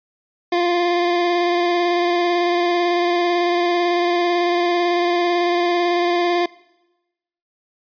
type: tone with vibrato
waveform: 25% pulse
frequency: 349.2 Hz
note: F4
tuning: in tune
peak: -12 dBFS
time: 0.52-6.46 s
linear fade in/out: 5 ms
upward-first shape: square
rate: 18 Hz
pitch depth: 14 cents each way
effects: noise-tail reverb RT60 1.0 s tail -22 dB re dry + resampled to 11025 Hz